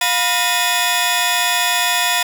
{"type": "tone cluster", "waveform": "sawtooth", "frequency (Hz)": [708, 980, 1835, 2491, 3423], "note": ["F5", "B5", "A#6", "D#7", "A7"], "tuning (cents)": [23, -14, -28, 1, -48], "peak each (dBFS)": -18, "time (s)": [0.01, 2.23], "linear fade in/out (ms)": 5, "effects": []}